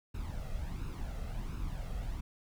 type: noise with flanger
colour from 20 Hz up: brown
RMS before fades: -38 dBFS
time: 0.14-2.21 s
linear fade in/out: 10 ms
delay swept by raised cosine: 0.76 to 1.56 ms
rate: 1.4 Hz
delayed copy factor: +0.6
effects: none